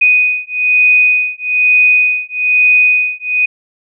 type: beating tone pair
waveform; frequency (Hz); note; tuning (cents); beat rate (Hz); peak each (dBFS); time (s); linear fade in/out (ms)
sine; 2489 / 2490.1; D#7 / D#7; 0 / +1; 1.1; -11; 0.01-3.46; 10
effects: none